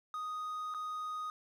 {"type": "tone with dropouts", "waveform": "triangle", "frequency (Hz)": 1244.5, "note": "D#6", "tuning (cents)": 0, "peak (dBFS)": -35, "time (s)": [0.14, 1.3], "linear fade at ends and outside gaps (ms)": 1, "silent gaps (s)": [0.74, 0.746], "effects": ["11-bit"]}